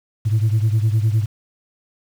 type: beating tone pair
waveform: sine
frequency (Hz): 107 / 116.8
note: A2 / A#2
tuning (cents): -48 / +4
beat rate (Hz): 9.8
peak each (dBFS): -14 / -18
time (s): 0.25-1.26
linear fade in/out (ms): 20
effects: tanh soft clip ceiling -11 dBFS + 7-bit